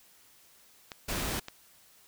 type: clicks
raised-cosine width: 0.2 ms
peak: -22 dBFS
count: 5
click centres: 0.918 / 1.137 / 1.199 / 1.391 / 1.484 s
type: noise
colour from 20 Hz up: pink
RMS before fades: -33 dBFS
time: 1.08-1.4 s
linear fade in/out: 10 ms
effects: white hiss -60 dBFS RMS until 2.07 s